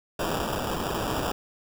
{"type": "noise with sample-and-hold", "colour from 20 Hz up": "white", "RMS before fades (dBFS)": -29, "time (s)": [0.19, 1.32], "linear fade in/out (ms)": 5, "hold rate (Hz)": 2100, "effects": []}